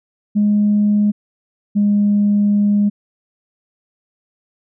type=tone pair in turn; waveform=sine; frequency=207.7 / 205.3 Hz; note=G#3 / G#3; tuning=0 / -20 cents; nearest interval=unison; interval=20 cents; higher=first; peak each=-10 dBFS; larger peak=neither; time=0.35-1.12 / 1.75-2.9 s; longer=second; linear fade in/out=20 ms; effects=tanh soft clip ceiling -7 dBFS